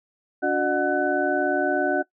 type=tone cluster; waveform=sine; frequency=287.1 / 364.4 / 606 / 734 / 1500 Hz; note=D4 / F#4 / D#5 / F#5 / F#6; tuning=-39 / -26 / -46 / -14 / +23 cents; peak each=-26 dBFS; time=0.42-2.03 s; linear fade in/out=20 ms; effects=noise-tail reverb RT60 0.1 s tail -20 dB re dry